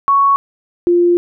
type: tone pair in turn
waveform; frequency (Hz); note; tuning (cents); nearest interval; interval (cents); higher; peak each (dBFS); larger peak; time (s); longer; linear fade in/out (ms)
sine; 1112 / 348.9; C#6 / F4; +5 / -2; octave + minor sixth; 2007; first; -8; neither; 0.08-0.36 / 0.87-1.17; second; 0
effects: none